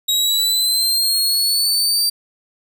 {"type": "linear sweep", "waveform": "sawtooth", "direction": "up", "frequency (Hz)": [3803, 4676], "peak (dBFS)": -12, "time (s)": [0.08, 2.1], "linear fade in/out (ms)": 10, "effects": []}